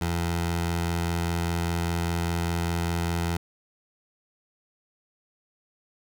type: tone with notch filter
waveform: 15% pulse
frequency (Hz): 85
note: F2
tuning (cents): -46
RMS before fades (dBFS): -27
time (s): 0.01-3.37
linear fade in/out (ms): 5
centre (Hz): 270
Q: 2
effects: none

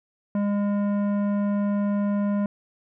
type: tone with tanh clipping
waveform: sine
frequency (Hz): 203.5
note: G#3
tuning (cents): -35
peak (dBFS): -23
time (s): 0.35-2.46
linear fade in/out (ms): 2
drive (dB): 13
effects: none

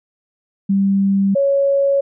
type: tone pair in turn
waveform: sine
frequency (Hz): 196.4 / 555.5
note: G3 / C#5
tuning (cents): +4 / +4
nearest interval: octave + tritone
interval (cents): 1800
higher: second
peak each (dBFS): -12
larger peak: neither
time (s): 0.69-1.35 / 1.35-2.01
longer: neither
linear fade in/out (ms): 10
effects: none

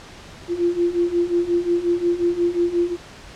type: beating tone pair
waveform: sine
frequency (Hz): 343.4 / 349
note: F4 / F4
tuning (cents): -29 / -1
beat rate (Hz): 5.6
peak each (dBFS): -22 / -19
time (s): 0.48-2.97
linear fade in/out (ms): 50
effects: pink hiss -41 dBFS RMS until 3.35 s + low-pass 6000 Hz 12 dB/octave

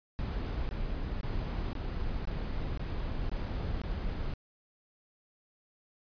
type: noise bursts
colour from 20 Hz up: brown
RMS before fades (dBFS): -34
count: 8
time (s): 0.19-4.337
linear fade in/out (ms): 0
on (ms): 500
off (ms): 21
effects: resampled to 11025 Hz

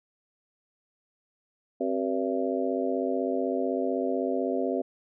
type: harmonic tone with a mistuned harmonic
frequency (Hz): 95.9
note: G2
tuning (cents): -37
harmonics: 3 / 4 / 5 / 6 / 7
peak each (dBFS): -30 / -31 / -32 / -33 / -33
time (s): 1.8-4.82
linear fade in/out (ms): 10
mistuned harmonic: 3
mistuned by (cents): -140
effects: none

